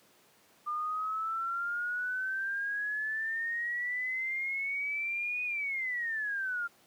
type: exponential two-way sweep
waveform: sine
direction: up then down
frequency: 1200 to 2489 to 1384 Hz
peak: -31 dBFS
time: 0.66-6.68 s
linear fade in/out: 20 ms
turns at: 5.44 s
effects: pink hiss -63 dBFS RMS until 6.86 s + high-pass 200 Hz 12 dB/octave